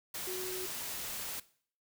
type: tone in noise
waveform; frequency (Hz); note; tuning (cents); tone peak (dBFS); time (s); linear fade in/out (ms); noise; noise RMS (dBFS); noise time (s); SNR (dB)
sine; 370; F#4; 0; -38; 0.27-0.66; 5; white; -40; 0.14-1.4; -1
effects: noise-tail reverb RT60 0.5 s tail -18 dB re dry